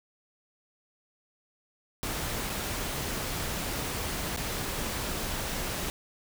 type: noise with dropouts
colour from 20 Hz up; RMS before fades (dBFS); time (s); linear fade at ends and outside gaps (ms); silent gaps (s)
pink; -33; 2.03-5.9; 0; 2.496-2.5 / 4.363-4.373
effects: none